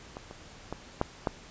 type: clicks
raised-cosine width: 1 ms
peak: -24 / -28 / -20 / -11 / -12 dBFS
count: 5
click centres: 0.169 / 0.311 / 0.726 / 1.014 / 1.272 s
effects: pink hiss -50 dBFS RMS until 1.5 s + resampled to 16000 Hz